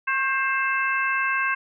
harmonic tone with a mistuned harmonic, 528 Hz, C5, 16 cents sharp, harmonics 2 / 3 / 4 / 5, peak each -26 / -24 / -30 / -28 dBFS, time 0.07-1.55 s, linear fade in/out 10 ms, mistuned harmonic 2, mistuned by +43 cents, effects none

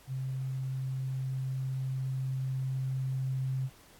sine tone with level ramp, 131.8 Hz, C3, 13 cents sharp, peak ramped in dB -32 to -29 dBFS, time 0.07-3.7 s, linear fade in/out 50 ms, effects pink hiss -58 dBFS RMS until 3.99 s + AAC 64 kbps

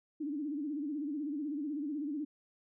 sine tone with vibrato, 293.7 Hz, D4, in tune, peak -34 dBFS, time 0.2-2.25 s, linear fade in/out 10 ms, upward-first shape sine, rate 16 Hz, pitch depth 120 cents each way, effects none

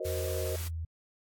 sine chord, C half-diminished seventh, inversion second, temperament equal, 370 / 466.2 / 523.3 / 622.3 Hz, Gb4 / Bb4 / C5 / Eb5, 0 / 0 / 0 / 0 cents, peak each -38 dBFS, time 0-0.56 s, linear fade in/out 5 ms
white noise, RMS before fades -42 dBFS, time 0.04-0.69 s, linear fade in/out 20 ms
sine tone with pitch glide, 84.1 to 81.47 Hz, E2 to E2, +35 to -20 cents, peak -33 dBFS, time 0.05-0.85 s, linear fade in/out 5 ms, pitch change -55 cents, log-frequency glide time 0.68-0.73 s
effects AAC 64 kbps

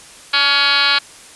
sine tone with frequency modulation, 2794 Hz, F7, in tune, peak -11 dBFS, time 0.33-0.99 s, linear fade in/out 10 ms, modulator 277 Hz, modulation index 6.2, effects white hiss -40 dBFS RMS until 1.35 s + resampled to 24000 Hz

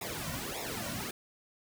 pink noise with flanger, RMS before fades -38 dBFS, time 0.01-1.11 s, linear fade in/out 5 ms, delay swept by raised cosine 0.65 to 2.45 ms, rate 1.7 Hz, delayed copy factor -0.95, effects none

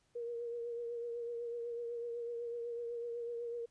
sine tone with vibrato, 471.7 Hz, A#4, 20 cents sharp, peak -38 dBFS, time 0.15-3.66 s, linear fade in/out 10 ms, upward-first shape triangle, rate 8 Hz, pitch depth 35 cents each way, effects pink hiss -75 dBFS RMS until 3.7 s + resampled to 22050 Hz

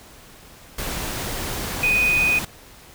sine tone in noise, 2489 Hz, D#7, in tune, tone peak -16 dBFS, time 1.83-2.39 s, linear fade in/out 5 ms, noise pink, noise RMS -28 dBFS, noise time 0.78-2.45 s, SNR +9 dB, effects pink hiss -46 dBFS RMS until 2.94 s

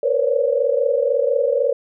sine tone cluster, 468 / 504 / 546 / 570 Hz, A#4 / B4 / C#5 / C#5, +7 / +35 / -26 / +48 cents, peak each -21 dBFS, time 0.03-1.73 s, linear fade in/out 5 ms, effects none

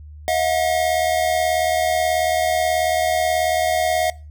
square tone pair together, 640 / 718.4 Hz, D#5 / F5, +49 / +49 cents, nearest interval major second, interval 200 cents, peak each -21 dBFS, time 0.28-4.1 s, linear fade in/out 0 ms, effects noise-tail reverb RT60 0.3 s tail -20 dB re dry + added 75 Hz sine -36 dBFS peak until 4.3 s

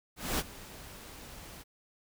pink noise with ADSR envelope, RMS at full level -30 dBFS, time 0.16-1.64 s, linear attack 230 ms, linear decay 36 ms, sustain -18 dB, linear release 29 ms, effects none

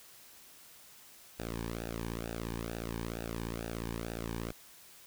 sawtooth tone with flanger, 57 Hz, A#1, 38 cents flat, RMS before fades -39 dBFS, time 1.39-4.52 s, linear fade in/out 0 ms, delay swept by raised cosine 0.93 to 1.52 ms, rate 2.2 Hz, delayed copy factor -0.85, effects white hiss -56 dBFS RMS until 5.06 s

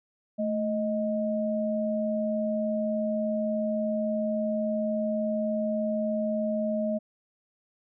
sine tone pair together, 219.2 / 624.3 Hz, A3 / D#5, -6 / +6 cents, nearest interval octave + tritone, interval 1812 cents, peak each -28 dBFS, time 0.38-6.99 s, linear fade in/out 20 ms, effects none

